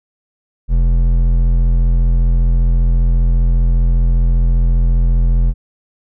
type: tone with hard clipping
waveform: triangle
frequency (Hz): 42.57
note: F1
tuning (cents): -44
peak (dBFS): -11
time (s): 0.68-5.54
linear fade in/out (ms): 50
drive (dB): 12
effects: none